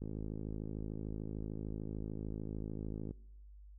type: click train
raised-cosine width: 3 ms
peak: -29 dBFS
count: 166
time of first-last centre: 0.02-3.11 s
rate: 53.4 Hz
effects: noise-tail reverb RT60 0.9 s tail -24 dB re dry + added 50 Hz sine -52 dBFS peak until 3.78 s